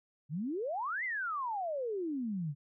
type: exponential two-way sweep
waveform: sine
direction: up then down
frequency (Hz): 135.9 to 2113 to 135.9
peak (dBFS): -33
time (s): 0.29-2.55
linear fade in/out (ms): 50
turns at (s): 1.04
effects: none